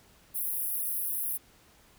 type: high-pass noise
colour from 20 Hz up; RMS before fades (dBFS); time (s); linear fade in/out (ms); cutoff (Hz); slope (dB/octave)
pink; -32; 0.34-1.38; 20; 10000; 96
effects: pink hiss -60 dBFS RMS until 1.98 s